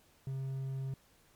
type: tone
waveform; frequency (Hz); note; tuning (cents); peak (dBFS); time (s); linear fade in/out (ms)
triangle; 134; C3; +42; -33; 0.27-0.94; 2
effects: pink hiss -66 dBFS RMS until 1.35 s + MP3 96 kbps